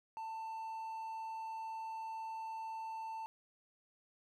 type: tone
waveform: triangle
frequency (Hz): 891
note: A5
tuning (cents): +22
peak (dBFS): -39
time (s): 0.17-3.26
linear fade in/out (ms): 0
effects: none